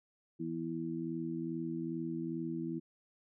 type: harmonic tone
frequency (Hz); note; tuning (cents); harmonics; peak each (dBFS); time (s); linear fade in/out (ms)
82.41; E2; 0; 2 / 3 / 4; -41 / -41 / -38; 0.39-2.8; 20
effects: none